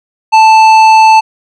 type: tone with tanh clipping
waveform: sine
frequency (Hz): 880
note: A5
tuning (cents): 0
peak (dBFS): -3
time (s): 0.32-1.21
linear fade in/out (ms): 20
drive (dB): 12
effects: none